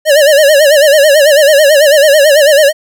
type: tone with vibrato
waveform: square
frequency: 587.3 Hz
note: D5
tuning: in tune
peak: -4 dBFS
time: 0.05-2.73 s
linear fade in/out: 50 ms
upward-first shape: sine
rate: 9.1 Hz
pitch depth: 120 cents each way
effects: none